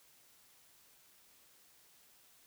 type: silence
effects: white hiss -65 dBFS RMS until 2.46 s